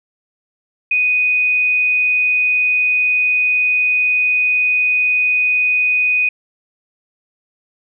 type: tone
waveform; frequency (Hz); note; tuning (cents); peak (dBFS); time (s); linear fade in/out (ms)
sine; 2489; D#7; 0; -12; 0.91-6.29; 5
effects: none